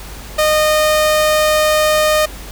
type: tone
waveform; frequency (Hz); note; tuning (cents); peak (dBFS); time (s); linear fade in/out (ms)
sawtooth; 614; D#5; -23; -7; 0.38-2.26; 10
effects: added 50 Hz sine -32 dBFS peak until 2.51 s + pink hiss -34 dBFS RMS until 2.51 s